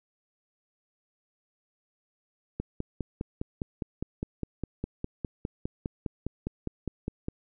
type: click train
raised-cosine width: 3 ms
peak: -18 dBFS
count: 24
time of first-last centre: 2.6-7.284 s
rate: 4.91 Hz
effects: none